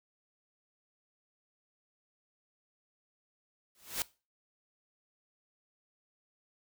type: noise with exponential growth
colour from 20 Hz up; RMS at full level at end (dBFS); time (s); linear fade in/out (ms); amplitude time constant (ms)
white; -30; 3.75-4.02; 1; 57
effects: noise-tail reverb RT60 0.3 s tail -20 dB re dry